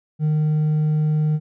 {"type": "tone with hard clipping", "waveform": "sine", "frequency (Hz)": 153.2, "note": "D#3", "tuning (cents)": -27, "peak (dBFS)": -17, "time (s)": [0.19, 1.4], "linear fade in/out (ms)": 50, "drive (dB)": 2, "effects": []}